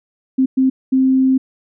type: tone bursts at uneven times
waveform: sine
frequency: 262.5 Hz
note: C4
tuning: 6 cents sharp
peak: -10 dBFS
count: 3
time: 0.38-0.46 / 0.57-0.7 / 0.92-1.38 s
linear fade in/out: 10 ms
effects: none